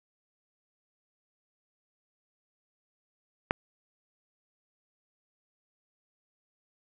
click, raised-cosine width 0.5 ms, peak -9 dBFS, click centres 3.509 s, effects none

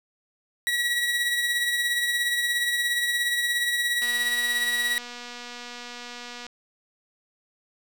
30% pulse tone with tremolo, 1922 Hz, B6, 48 cents flat, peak -18 dBFS, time 0.67-4.98 s, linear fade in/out 0 ms, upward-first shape triangle, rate 17 Hz, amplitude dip 45%
click train, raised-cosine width 0.2 ms, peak -22 dBFS, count 593, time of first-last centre 4.02-6.466 s, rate 242 Hz
effects none

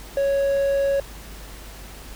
triangle tone, 554.4 Hz, C#5, in tune, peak -16 dBFS, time 0.17-1 s, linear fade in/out 2 ms, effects added 50 Hz sine -39 dBFS peak until 2.15 s + pink hiss -42 dBFS RMS until 2.15 s

